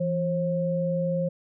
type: tone pair together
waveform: sine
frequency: 168.5 / 536.1 Hz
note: E3 / C5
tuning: +38 / +42 cents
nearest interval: octave + minor sixth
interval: 2004 cents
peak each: -26 dBFS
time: 0-1.29 s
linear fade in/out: 10 ms
effects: none